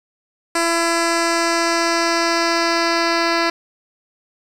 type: tone with low-pass filter sweep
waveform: 10% pulse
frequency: 335.7 Hz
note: E4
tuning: 32 cents sharp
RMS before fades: -18 dBFS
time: 0.55-3.5 s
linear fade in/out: 5 ms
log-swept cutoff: 8500 to 4300 Hz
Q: 1.9
effects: 7-bit